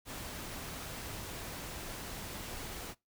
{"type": "noise", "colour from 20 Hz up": "pink", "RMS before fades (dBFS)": -43, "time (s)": [0.05, 2.95], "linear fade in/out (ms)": 50, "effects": ["noise-tail reverb RT60 0.2 s tail -22 dB re dry"]}